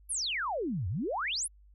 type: exponential two-way sweep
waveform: sine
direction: down then up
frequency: 11520 to 81.8 to 11520 Hz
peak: -30 dBFS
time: 0.09-1.48 s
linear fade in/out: 20 ms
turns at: 0.88 s
effects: added 50 Hz sine -55 dBFS peak until 1.74 s